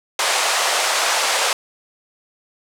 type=band-pass noise; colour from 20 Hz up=pink; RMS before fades=-19 dBFS; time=0.19-1.53 s; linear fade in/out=2 ms; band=590 to 9400 Hz; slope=24 dB/octave; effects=none